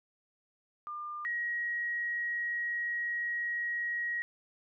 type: tone pair in turn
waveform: sine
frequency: 1200 / 1897.2 Hz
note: D6 / A#6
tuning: +37 / +30 cents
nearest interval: minor sixth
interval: 793 cents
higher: second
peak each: -37 / -31 dBFS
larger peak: second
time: 0.87-1.25 / 1.25-4.22 s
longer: second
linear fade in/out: 0 ms
effects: none